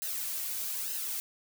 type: noise with flanger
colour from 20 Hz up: blue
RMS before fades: -35 dBFS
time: 0.02-1.2 s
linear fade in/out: 0 ms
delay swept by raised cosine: 0.86 to 3.06 ms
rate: 1.1 Hz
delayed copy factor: -0.65
effects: none